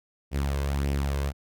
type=tone with flanger; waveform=sawtooth; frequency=70 Hz; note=C#2; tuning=18 cents sharp; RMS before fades=-27 dBFS; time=0.31-1.33 s; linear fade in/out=50 ms; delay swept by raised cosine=0.36 to 1.96 ms; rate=1.7 Hz; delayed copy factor=+0.5; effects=none